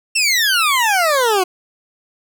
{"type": "exponential sweep", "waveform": "20% pulse", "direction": "down", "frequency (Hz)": [2750, 356.1], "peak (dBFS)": -8, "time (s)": [0.15, 1.44], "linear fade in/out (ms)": 10, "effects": []}